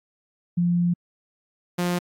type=tone pair in turn; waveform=sine / sawtooth; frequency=174.2 / 176.63 Hz; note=F3 / F3; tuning=-4 / +20 cents; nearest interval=unison; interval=24 cents; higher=second; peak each=-18 dBFS; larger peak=neither; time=0.57-0.94 / 1.78-1.99 s; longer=first; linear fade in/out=10 ms; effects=AAC 48 kbps